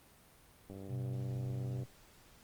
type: click train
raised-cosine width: 2 ms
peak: -35 dBFS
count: 111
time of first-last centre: 0.7-1.833 s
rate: 97.1 Hz
type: tone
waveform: sine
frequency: 125.3 Hz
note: B2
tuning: 25 cents sharp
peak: -36 dBFS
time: 0.88-1.86 s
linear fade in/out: 50 ms
effects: pink hiss -62 dBFS RMS until 2.43 s + Opus 32 kbps